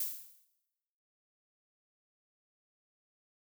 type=noise with exponential decay; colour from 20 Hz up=violet; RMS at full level=-32 dBFS; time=0-0.45 s; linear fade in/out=5 ms; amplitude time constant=96 ms; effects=noise-tail reverb RT60 1.0 s tail -17 dB re dry